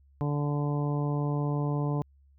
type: harmonic tone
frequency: 145.7 Hz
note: D3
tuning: 13 cents flat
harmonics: 1 / 2 / 3 / 4 / 5 / 6 / 7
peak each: -27 / -34 / -37 / -41 / -42 / -42 / -42 dBFS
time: 0.21-2.02 s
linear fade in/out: 0 ms
effects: added 69 Hz sine -57 dBFS peak until 2.38 s